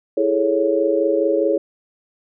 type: chord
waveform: sine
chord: A major seventh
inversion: second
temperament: equal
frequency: 329.6 / 415.3 / 440 / 554.4 Hz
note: E4 / G#4 / A4 / C#5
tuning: 0 / 0 / 0 / 0 cents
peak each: -21 / -20 / -23 / -19 dBFS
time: 0.17-1.58 s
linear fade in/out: 5 ms
effects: none